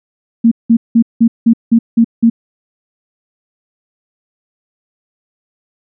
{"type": "tone bursts", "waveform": "sine", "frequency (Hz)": 230.3, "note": "A#3", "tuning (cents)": -21, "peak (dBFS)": -4, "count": 8, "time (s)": [0.44, 2.3], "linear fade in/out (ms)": 10, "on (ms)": 75, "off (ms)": 180, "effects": []}